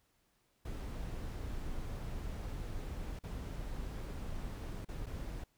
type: noise with dropouts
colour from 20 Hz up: brown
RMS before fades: -41 dBFS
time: 0.65-5.44 s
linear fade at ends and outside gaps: 5 ms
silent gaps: 3.191-3.236 / 4.849-4.886 / 5.061-5.066 s
effects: pink hiss -75 dBFS RMS until 5.57 s